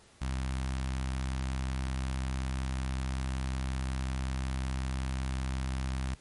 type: tone with notch filter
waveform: sawtooth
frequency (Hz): 65.41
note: C2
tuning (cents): 0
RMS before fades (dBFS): -33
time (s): 0.21-6.15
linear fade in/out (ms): 10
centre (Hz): 450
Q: 0.85
effects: pink hiss -59 dBFS RMS until 6.2 s + MP3 48 kbps